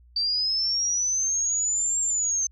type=linear two-way sweep; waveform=sine; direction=up then down; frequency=4615 to 7459 to 6200 Hz; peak=-22 dBFS; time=0.16-2.47 s; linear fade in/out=5 ms; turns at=2 s; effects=added 60 Hz sine -51 dBFS peak until 2.51 s